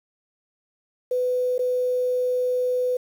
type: tone with dropouts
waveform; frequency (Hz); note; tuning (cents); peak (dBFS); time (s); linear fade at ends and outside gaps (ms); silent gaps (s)
sine; 500; B4; +21; -20; 1.11-2.97; 5; 1.581-1.591
effects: 8-bit